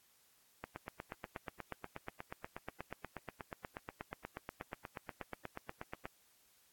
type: click train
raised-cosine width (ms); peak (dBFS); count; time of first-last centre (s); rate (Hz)
0.5; -26; 46; 0.64-6.055; 8.31
effects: white hiss -70 dBFS RMS until 6.72 s + AAC 64 kbps